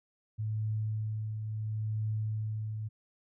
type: tone with tremolo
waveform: sine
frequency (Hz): 108.3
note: A2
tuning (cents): -27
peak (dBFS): -29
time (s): 0.38-2.89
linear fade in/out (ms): 20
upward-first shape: triangle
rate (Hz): 0.73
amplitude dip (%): 45
effects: none